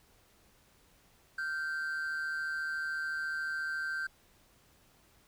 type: tone pair together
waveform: triangle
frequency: 1401 / 1555 Hz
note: F6 / G6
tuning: +5 / -14 cents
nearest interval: major second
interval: 181 cents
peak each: -39 / -32 dBFS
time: 1.38-4.07 s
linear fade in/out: 5 ms
effects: pink hiss -65 dBFS RMS until 5.27 s